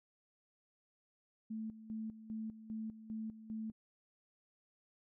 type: tone with tremolo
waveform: sine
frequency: 220 Hz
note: A3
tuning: in tune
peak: -39 dBFS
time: 1.5-3.72 s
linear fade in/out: 10 ms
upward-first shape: square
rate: 2.5 Hz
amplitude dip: 75%
effects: none